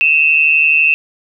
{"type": "tone pair together", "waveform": "sine", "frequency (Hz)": [2555, 2707], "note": ["D#7", "E7"], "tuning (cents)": [45, 45], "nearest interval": "minor second", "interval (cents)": 100, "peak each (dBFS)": -11, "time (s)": [0.01, 0.94], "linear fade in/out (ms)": 0, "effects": []}